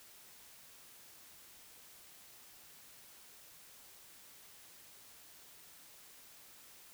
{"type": "silence", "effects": ["white hiss -58 dBFS RMS until 6.93 s"]}